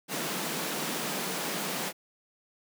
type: high-pass noise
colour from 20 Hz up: pink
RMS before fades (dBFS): -33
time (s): 0.08-1.93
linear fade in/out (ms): 50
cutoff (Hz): 150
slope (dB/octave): 96
effects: none